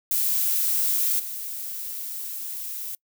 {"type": "noise with level steps", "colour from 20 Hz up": "violet", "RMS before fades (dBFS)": [-23, -33], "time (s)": [0.11, 2.95], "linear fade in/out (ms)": 2, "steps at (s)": 1.19, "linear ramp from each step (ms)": 10, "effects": ["noise-tail reverb RT60 0.1 s tail -26 dB re dry"]}